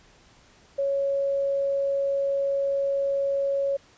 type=tone; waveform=sine; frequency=554.4 Hz; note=C#5; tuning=in tune; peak=-22 dBFS; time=0.78-3.77 s; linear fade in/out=10 ms; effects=pink hiss -56 dBFS RMS until 3.97 s + resampled to 16000 Hz